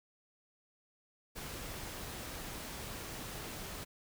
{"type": "noise", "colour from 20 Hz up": "pink", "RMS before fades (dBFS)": -44, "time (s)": [1.35, 3.85], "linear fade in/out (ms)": 20, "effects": []}